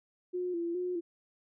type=tone with vibrato; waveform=sine; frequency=350 Hz; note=F4; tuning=4 cents sharp; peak=-31 dBFS; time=0.33-1.01 s; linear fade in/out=20 ms; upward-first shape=square; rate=2.4 Hz; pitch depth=50 cents each way; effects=none